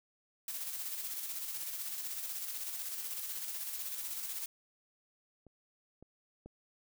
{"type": "noise with tremolo", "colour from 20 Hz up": "blue", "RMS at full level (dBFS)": -39, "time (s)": [0.48, 4.46], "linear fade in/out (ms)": 2, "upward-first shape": "square", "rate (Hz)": 16, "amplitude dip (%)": 35}
{"type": "clicks", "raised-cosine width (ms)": 2, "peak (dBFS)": [-43, -40, -36], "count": 3, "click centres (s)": [5.467, 6.026, 6.46]}
{"effects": []}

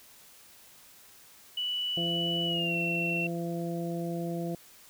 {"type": "tone with pitch glide", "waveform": "sine", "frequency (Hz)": [2960, 2714], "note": ["F#7", "E7"], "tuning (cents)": [0, 50], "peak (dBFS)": -29, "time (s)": [1.57, 3.27], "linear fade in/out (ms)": 5, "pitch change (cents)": -150, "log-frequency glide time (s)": [2.46, 2.75]}
{"type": "harmonic tone", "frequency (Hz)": 170, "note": "F3", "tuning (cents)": -46, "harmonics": [1, 2, 3, 4], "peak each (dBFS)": [-33, -36, -40, -40], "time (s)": [1.97, 4.55], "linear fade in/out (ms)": 2}
{"effects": ["white hiss -55 dBFS RMS until 4.89 s"]}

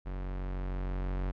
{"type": "tone with level ramp", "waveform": "45% pulse", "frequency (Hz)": 46.41, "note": "F#1", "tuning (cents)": 6, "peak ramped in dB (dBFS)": [-35, -30], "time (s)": [0.05, 1.32], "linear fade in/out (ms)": 20, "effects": ["low-pass 2000 Hz 12 dB/octave"]}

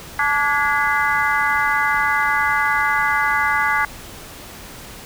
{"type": "harmonic tone with a mistuned harmonic", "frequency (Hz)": 289.4, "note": "D4", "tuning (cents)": -25, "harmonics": [3, 4, 5, 6, 7], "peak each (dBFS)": [-22, -22, -22, -22, -22], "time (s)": [0.19, 3.85], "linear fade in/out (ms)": 2, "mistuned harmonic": 6, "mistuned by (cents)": -75, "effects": ["pink hiss -37 dBFS RMS until 5.05 s"]}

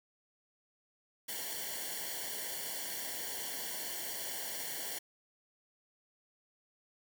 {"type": "noise with comb filter", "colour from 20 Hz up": "white", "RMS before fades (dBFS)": -40, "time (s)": [1.28, 4.99], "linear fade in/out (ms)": 10, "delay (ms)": 0.79, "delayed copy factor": -0.9, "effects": []}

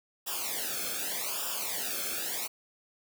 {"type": "noise with flanger", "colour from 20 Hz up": "white", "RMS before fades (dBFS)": -34, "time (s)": [0.26, 2.48], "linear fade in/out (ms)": 20, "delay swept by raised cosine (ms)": [0.47, 1.05], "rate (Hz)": 0.84, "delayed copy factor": -0.95, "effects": []}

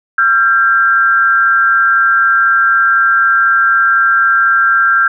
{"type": "tone pair together", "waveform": "sine", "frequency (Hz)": [1369, 1593], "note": ["F6", "G6"], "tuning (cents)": [-35, 27], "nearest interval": "minor third", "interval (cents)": 262, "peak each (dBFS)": -10, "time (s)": [0.18, 5.08], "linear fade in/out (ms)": 5, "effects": []}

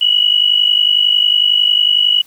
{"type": "tone pair together", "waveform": "sine", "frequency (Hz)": [2905, 2956], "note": ["F#7", "F#7"], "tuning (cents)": [-32, -2], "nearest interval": "unison", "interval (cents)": 30, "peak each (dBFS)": -12, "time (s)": [0.01, 2.22], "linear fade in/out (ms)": 5, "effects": ["white hiss -47 dBFS RMS until 2.26 s"]}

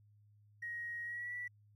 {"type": "tone with pitch glide", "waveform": "triangle", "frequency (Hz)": [1886, 1955.9], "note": ["A#6", "B6"], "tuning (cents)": [20, -17], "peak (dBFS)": -36, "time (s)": [0.62, 1.48], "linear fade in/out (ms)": 10, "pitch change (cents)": 63, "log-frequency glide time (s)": [1.04, 1.34], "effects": ["tanh soft clip ceiling -38 dBFS", "added 104 Hz sine -63 dBFS peak until 1.75 s"]}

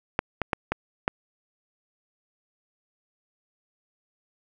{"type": "clicks", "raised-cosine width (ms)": 0.5, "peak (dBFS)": [-6, -10, -8, -9, -7], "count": 5, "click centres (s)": [0.191, 0.417, 0.532, 0.72, 1.079], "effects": []}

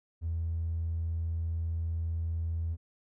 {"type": "tone", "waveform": "triangle", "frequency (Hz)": 82.41, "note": "E2", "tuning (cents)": 0, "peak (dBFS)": -26, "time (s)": [0.21, 2.77], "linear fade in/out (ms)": 50, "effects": ["tanh soft clip ceiling -27 dBFS"]}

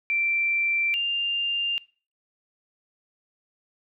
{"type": "tone pair in turn", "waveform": "sine", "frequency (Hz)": [2349, 2797], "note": ["D7", "F7"], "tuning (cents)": [0, 2], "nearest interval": "minor third", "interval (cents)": 302, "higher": "second", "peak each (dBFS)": [-22, -23], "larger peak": "first", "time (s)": [[0.1, 0.94], [0.94, 1.78]], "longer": "neither", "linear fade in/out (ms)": 0, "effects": ["noise-tail reverb RT60 0.4 s tail -22 dB re dry"]}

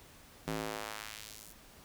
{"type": "tone with high-pass filter sweep", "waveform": "square", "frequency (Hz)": 53.7, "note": "A1", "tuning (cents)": -41, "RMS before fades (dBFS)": -42, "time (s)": [0.47, 1.53], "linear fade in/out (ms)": 5, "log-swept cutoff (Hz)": [160, 9900], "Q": 0.76, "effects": ["pink hiss -57 dBFS RMS until 1.84 s"]}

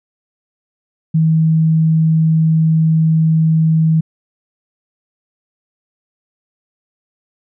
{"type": "tone", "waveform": "sine", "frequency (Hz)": 160, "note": "D#3", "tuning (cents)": 49, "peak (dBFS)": -9, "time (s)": [1.14, 4.01], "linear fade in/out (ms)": 10, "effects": []}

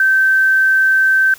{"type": "tone", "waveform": "sine", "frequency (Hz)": 1550, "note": "G6", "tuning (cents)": -20, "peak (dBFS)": -9, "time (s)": [0, 1.34], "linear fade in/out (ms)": 2, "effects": ["white hiss -40 dBFS RMS until 1.38 s"]}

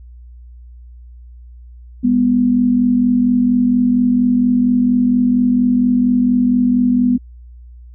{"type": "tone pair together", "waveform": "sine", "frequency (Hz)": [202.8, 247.1], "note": ["G#3", "B3"], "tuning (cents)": [-41, 1], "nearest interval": "minor third", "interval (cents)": 342, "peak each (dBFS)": [-18, -11], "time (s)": [2.03, 7.18], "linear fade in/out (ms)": 20, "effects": ["added 60 Hz sine -35 dBFS peak until 7.94 s"]}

